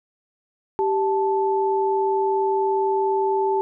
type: tone pair together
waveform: sine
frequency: 390.1 / 875.7 Hz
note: G4 / A5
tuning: -8 / -8 cents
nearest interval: octave + major second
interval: 1400 cents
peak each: -20 / -22 dBFS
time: 0.79-3.61 s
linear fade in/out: 0 ms
effects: none